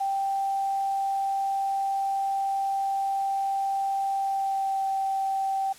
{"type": "tone with pitch glide", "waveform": "sine", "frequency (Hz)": [784, 776.8], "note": ["G5", "G5"], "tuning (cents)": [0, -16], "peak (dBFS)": -24, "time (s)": [0, 5.73], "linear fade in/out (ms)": 10, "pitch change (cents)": -16, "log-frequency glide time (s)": [4.16, 4.84], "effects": ["white hiss -49 dBFS RMS until 5.78 s", "low-pass 11000 Hz 12 dB/octave"]}